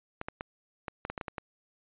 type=clicks; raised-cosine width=0.5 ms; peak=-20 dBFS; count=10; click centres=0.214 / 0.285 / 0.409 / 0.882 / 1.051 / 1.1 / 1.178 / 1.212 / 1.282 / 1.382 s; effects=resampled to 8000 Hz